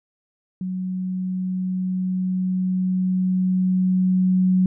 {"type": "tone with level ramp", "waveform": "sine", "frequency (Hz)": 185, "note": "F#3", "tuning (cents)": 0, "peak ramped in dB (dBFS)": [-24, -14], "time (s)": [0.61, 4.66], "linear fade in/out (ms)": 2, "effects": []}